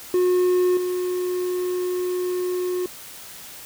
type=tone with level steps; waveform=triangle; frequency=361.9 Hz; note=F#4; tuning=38 cents flat; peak=-14 / -20 dBFS; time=0.14-2.86 s; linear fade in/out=2 ms; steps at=0.77 s; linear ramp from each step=2 ms; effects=white hiss -40 dBFS RMS until 3.65 s